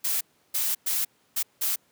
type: noise bursts at uneven times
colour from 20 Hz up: blue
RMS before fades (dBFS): -26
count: 5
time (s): 0.04-0.21 / 0.54-0.75 / 0.86-1.05 / 1.36-1.43 / 1.61-1.76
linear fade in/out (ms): 10
effects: pink hiss -65 dBFS RMS until 1.91 s + high-pass 150 Hz 12 dB/octave